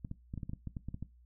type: clicks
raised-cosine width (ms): 5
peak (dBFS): -27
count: 12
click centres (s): 0.048 / 0.114 / 0.339 / 0.377 / 0.432 / 0.495 / 0.534 / 0.673 / 0.768 / 0.886 / 0.944 / 1.026
effects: noise-tail reverb RT60 0.2 s tail -18 dB re dry + added 60 Hz sine -58 dBFS peak until 1.25 s